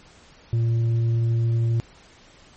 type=tone with tanh clipping; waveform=sine; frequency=115.5 Hz; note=A#2; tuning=16 cents flat; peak=-19 dBFS; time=0.53-1.8 s; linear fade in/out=0 ms; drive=4 dB; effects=pink hiss -51 dBFS RMS until 2.56 s + MP3 32 kbps